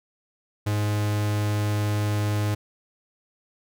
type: tone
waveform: 45% pulse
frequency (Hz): 104.5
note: G#2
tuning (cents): +11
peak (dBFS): -22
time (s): 0.66-2.55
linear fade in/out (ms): 10
effects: none